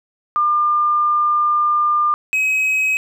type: tone pair in turn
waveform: sine / triangle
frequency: 1200 / 2543 Hz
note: D6 / D#7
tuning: +37 / +37 cents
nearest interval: octave + minor second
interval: 1300 cents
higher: second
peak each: -13 dBFS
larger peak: neither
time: 0.36-2.14 / 2.33-2.97 s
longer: first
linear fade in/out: 0 ms
effects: none